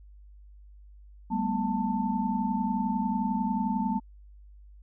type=tone cluster; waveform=sine; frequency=194 / 213.9 / 245.1 / 888 Hz; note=G3 / A3 / B3 / A5; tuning=-18 / -49 / -13 / +16 cents; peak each=-31 dBFS; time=1.3-4 s; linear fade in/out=20 ms; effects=added 50 Hz sine -48 dBFS peak until 4.82 s